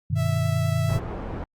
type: chord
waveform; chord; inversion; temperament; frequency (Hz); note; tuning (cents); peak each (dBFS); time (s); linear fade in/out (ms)
sine; G augmented; none; equal with one note detuned; 98 / 123.47 / 153.87; G2 / B2 / D#3; 0 / 0 / -19; -25; 0.1-0.99; 10
type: tone with vibrato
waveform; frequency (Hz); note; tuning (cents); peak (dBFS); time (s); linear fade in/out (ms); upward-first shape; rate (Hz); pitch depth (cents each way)
sawtooth; 659.3; E5; 0; -27; 0.15-1; 50; sine; 10; 10
type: low-pass noise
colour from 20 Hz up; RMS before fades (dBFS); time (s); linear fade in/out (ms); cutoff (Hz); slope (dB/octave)
pink; -32; 0.89-1.44; 2; 970; 12
effects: Opus 48 kbps